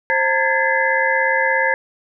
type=tone cluster; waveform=sine; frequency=528 / 908 / 1642 / 1719 / 2043 Hz; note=C5 / A#5 / G#6 / A6 / C7; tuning=+16 / -46 / -20 / -41 / -42 cents; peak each=-21 dBFS; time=0.1-1.74 s; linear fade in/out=0 ms; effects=none